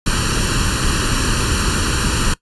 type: noise with comb filter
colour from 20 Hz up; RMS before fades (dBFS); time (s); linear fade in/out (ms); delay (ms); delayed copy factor
pink; -17; 0.06-2.34; 5; 0.7; +0.8
effects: noise-tail reverb RT60 0.1 s tail -20 dB re dry + resampled to 24000 Hz